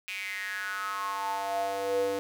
square tone with high-pass filter sweep, 98.5 Hz, G2, 9 cents sharp, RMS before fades -32 dBFS, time 0.08-2.19 s, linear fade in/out 0 ms, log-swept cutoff 2500 to 410 Hz, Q 7, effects none

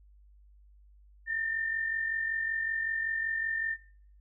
sine tone pair together, 1800 / 1845.3 Hz, A6 / A#6, +39 / -18 cents, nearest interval unison, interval 43 cents, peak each -30 / -38 dBFS, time 1.26-3.77 s, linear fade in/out 50 ms, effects noise-tail reverb RT60 0.6 s tail -21 dB re dry + added 50 Hz sine -55 dBFS peak until 4.2 s

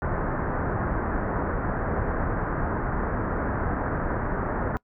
pink low-pass noise, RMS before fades -27 dBFS, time 0.02-4.77 s, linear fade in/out 0 ms, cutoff 1700 Hz, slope 48 dB/octave, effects noise-tail reverb RT60 0.1 s tail -24 dB re dry

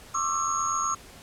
sine tone cluster, 1086 / 1174 / 1328 / 6580 Hz, C#6 / D6 / E6 / G#8, -36 / -1 / +12 / -17 cents, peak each -30 dBFS, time 0.14-0.95 s, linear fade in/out 10 ms, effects pink hiss -48 dBFS RMS until 1.22 s + low-pass 12000 Hz 12 dB/octave

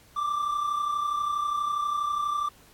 triangle tone pair together, 1173.7 / 1206 Hz, D6 / D6, -1 / +46 cents, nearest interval unison, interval 47 cents, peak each -24 / -32 dBFS, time 0.16-2.49 s, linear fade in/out 10 ms, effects pink hiss -56 dBFS RMS until 2.73 s + AAC 64 kbps

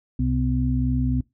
harmonic tone, 63.3 Hz, B1, 43 cents sharp, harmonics 1 / 2 / 4, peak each -24 / -24 / -24 dBFS, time 0.19-1.21 s, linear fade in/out 5 ms, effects noise-tail reverb RT60 0.2 s tail -22 dB re dry

